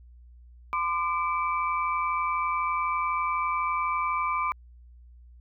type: tone cluster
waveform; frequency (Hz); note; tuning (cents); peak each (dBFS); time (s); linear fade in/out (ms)
sine; 1024 / 1196 / 2317; C6 / D6 / D7; -38 / +31 / -24; -28 / -28 / -33; 0.73-4.52; 0
effects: added 60 Hz sine -48 dBFS peak until 5.4 s